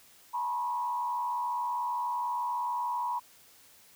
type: tone with frequency modulation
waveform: sine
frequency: 969 Hz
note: B5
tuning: 33 cents flat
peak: -29 dBFS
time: 0.33-3.2 s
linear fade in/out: 20 ms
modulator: 86.6 Hz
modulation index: 0.78
effects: white hiss -58 dBFS RMS until 3.95 s